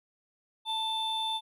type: tone pair together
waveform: triangle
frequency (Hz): 885 / 3545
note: A5 / A7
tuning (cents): +10 / +12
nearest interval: 2 octaves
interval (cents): 2402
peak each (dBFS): -31 / -30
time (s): 0.65-1.41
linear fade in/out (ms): 50
effects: none